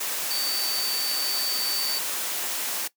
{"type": "tone in noise", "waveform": "sine", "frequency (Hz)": 4567, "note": "D8", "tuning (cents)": -49, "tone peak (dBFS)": -27, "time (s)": [0.3, 1.99], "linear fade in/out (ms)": 10, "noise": "white", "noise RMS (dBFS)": -29, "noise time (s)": [0, 2.88], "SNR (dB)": -1, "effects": ["noise-tail reverb RT60 0.1 s tail -19 dB re dry", "high-pass 300 Hz 12 dB/octave"]}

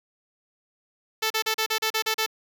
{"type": "tone bursts", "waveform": "5% pulse", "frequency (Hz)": 440, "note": "A4", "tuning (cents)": 0, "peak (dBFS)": -11, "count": 9, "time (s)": [1.22, 2.264], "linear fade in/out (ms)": 10, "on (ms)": 84, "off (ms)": 36, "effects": []}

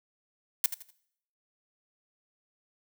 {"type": "noise with echo", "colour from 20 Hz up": "blue", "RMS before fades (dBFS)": -23, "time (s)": [0.64, 0.66], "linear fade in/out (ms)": 2, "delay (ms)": 82, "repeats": 3, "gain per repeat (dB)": -11, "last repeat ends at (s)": 0.906, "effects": ["noise-tail reverb RT60 0.7 s tail -21 dB re dry"]}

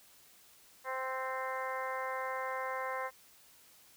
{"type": "harmonic tone with a mistuned harmonic", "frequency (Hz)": 260.9, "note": "C4", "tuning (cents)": -5, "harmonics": [2, 3, 4, 5, 6, 7, 8], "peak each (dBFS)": [-40, -43, -39, -46, -46, -45, -46], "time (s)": [0.84, 3.11], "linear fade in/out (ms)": 50, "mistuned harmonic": 5, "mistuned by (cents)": 19, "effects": ["white hiss -61 dBFS RMS until 3.96 s"]}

